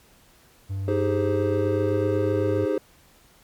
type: tone with pitch glide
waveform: triangle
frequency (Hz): 97.3 to 100.67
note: G2 to G2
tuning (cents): -12 to +47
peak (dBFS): -24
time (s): 0.69-2.66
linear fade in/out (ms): 20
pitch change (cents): +59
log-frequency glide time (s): 1.29-1.91
type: chord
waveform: triangle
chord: Ab major seventh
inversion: second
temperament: equal with one note detuned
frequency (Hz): 311.1 / 392 / 419.9 / 523.3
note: Eb4 / G4 / Ab4 / C5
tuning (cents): 0 / 0 / +19 / 0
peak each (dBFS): -25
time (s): 0.88-2.78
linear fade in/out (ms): 2
effects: pink hiss -56 dBFS RMS until 3.43 s + MP3 96 kbps